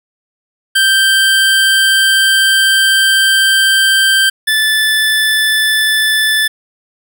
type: tone pair in turn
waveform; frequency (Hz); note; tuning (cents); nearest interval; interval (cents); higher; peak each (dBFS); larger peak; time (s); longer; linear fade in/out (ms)
25% pulse; 1568 / 1747.9; G6 / A6; 0 / -12; major second; 188; second; -4 / -6; first; 0.75-4.3 / 4.47-6.48; first; 10
effects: none